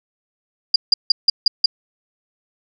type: tone bursts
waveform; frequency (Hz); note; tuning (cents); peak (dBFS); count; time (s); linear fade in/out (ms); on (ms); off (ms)
sine; 4834; D8; +49; -8; 6; 0.74-1.66; 5; 20; 160
effects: none